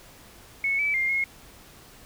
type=tone with pitch steps; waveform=sine; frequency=2202 / 2303 / 2112 / 2160 Hz; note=C#7 / D7 / C7 / C#7; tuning=-12 / -34 / +16 / -45 cents; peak=-22 dBFS; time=0.64-1.24 s; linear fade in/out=2 ms; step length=150 ms; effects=pink hiss -50 dBFS RMS until 2.05 s